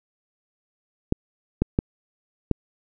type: clicks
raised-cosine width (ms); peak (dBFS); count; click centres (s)
3; -6; 4; 1.124 / 1.62 / 1.789 / 2.513
effects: none